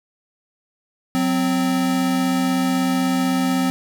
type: tone pair together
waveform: square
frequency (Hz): 183.7 / 259.8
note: F#3 / C4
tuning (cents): -12 / -12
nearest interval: tritone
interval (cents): 600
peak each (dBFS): -24 / -19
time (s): 1.15-3.7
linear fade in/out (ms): 0
effects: none